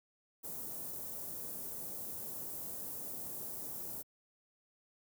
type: band-stop noise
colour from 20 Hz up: white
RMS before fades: -43 dBFS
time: 0.43-4.03 s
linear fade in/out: 20 ms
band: 590 to 12000 Hz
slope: 12 dB/octave
effects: high-pass 80 Hz 12 dB/octave